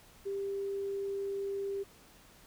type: tone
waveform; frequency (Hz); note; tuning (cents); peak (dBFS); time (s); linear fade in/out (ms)
sine; 395.8; G4; +17; -33; 0.25-1.84; 20
effects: pink hiss -59 dBFS RMS until 2.46 s